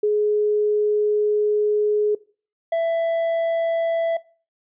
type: tone pair in turn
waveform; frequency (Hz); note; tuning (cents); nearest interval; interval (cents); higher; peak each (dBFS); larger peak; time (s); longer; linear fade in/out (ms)
sine / triangle; 420 / 664.2; G#4 / E5; +19 / +13; minor sixth; 794; second; -16; neither; 0.03-2.15 / 2.72-4.17; first; 5
effects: noise-tail reverb RT60 0.4 s tail -21 dB re dry + resampled to 8000 Hz